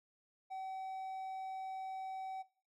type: tone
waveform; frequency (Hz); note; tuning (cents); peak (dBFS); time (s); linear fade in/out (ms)
triangle; 762; G5; -49; -39; 0.5-2.43; 20
effects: noise-tail reverb RT60 0.4 s tail -18 dB re dry